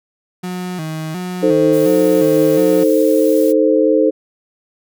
35% pulse tone with vibrato, 169.1 Hz, E3, 44 cents sharp, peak -20 dBFS, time 0.43-2.84 s, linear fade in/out 10 ms, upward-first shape square, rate 1.4 Hz, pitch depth 120 cents each way
sine chord, A diminished, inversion second, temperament equal, 311.1 / 440 / 523.3 Hz, Eb4 / A4 / C5, 0 / 0 / 0 cents, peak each -14 dBFS, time 1.42-4.11 s, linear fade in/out 20 ms
blue noise, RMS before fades -32 dBFS, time 1.72-3.53 s, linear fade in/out 20 ms
effects none

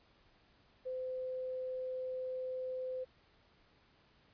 sine tone, 513 Hz, C5, 34 cents flat, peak -37 dBFS, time 0.85-3.05 s, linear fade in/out 20 ms, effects pink hiss -68 dBFS RMS until 4.33 s + resampled to 11025 Hz

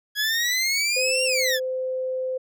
20% pulse exponential two-way sweep, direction up then down, 1662 to 2794 to 1662 Hz, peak -16 dBFS, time 0.15-1.6 s, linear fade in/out 50 ms, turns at 1.24 s
sine tone, 516 Hz, C5, 24 cents flat, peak -24 dBFS, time 0.96-2.38 s, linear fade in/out 10 ms
effects none

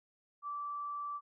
sine tone, 1163 Hz, D6, 17 cents flat, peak -37 dBFS, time 0.42-1.21 s, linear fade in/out 50 ms, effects none

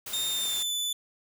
white noise, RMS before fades -38 dBFS, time 0.06-0.63 s, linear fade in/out 5 ms
sawtooth tone with pitch glide, 3656 to 3491 Hz, A#7 to A7, -34 to -14 cents, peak -25 dBFS, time 0.13-0.93 s, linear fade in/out 5 ms, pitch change -80 cents, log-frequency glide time 0.28-0.73 s
effects none

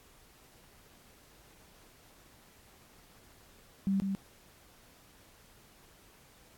sine tone with echo, 194.8 Hz, G3, 11 cents flat, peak -26 dBFS, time 3.87-4 s, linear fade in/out 0 ms, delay 150 ms, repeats 1, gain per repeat -4 dB, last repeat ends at 4.15 s, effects pink hiss -60 dBFS RMS until 6.57 s + AAC 64 kbps

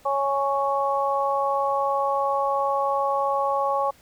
harmonic tone, 277.2 Hz, C#4, in tune, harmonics 2 / 3 / 4, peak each -25 / -25 / -25 dBFS, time 0.05-3.91 s, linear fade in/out 10 ms, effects pink hiss -55 dBFS RMS until 4.01 s

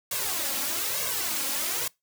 white noise with flanger, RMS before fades -29 dBFS, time 0.11-1.88 s, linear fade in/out 5 ms, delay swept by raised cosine 1.8 to 3.7 ms, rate 1.1 Hz, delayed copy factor +0.9, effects noise-tail reverb RT60 0.2 s tail -24 dB re dry + high-pass 100 Hz 12 dB/octave

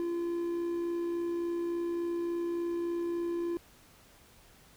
triangle tone with amplitude modulation, 342.7 Hz, F4, 33 cents flat, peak -27 dBFS, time 0-3.57 s, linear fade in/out 0 ms, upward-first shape sine, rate 63.5 Hz, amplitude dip 30%, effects pink hiss -59 dBFS RMS until 4.76 s

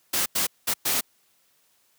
white noise bursts at uneven times, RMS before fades -24 dBFS, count 4, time 0.13-0.26 / 0.35-0.47 / 0.67-0.74 / 0.85-1.01 s, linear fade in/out 10 ms, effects white hiss -65 dBFS RMS until 1.98 s + high-pass 100 Hz 12 dB/octave

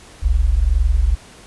sine tone pair together, 43.98 / 65.9 Hz, F1 / C2, +13 / +13 cents, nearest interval perfect fifth, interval 700 cents, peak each -15 dBFS, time 0.22-1.16 s, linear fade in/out 20 ms, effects pink hiss -43 dBFS RMS until 1.46 s + resampled to 24000 Hz

